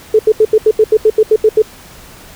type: tone bursts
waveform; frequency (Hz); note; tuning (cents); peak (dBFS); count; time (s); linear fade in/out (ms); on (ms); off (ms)
sine; 433.6; A4; -25; -4; 12; 0.14-1.621; 5; 51; 79
effects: pink hiss -37 dBFS RMS until 2.35 s